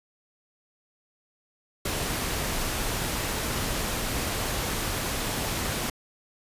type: noise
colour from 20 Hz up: pink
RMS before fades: -29 dBFS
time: 1.85-5.9 s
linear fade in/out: 5 ms
effects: resampled to 32000 Hz